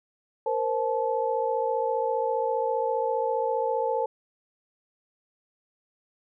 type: tone cluster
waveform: sine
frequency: 466 / 521 / 867 Hz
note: A#4 / C5 / A5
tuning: -1 / -7 / -26 cents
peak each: -28 dBFS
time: 0.46-4.06 s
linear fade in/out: 5 ms
effects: none